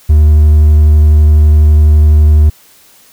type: tone with hard clipping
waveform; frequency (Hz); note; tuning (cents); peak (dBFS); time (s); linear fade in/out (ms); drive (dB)
triangle; 76; D#2; -40; -3; 0.09-2.5; 10; 5
effects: white hiss -43 dBFS RMS until 3.12 s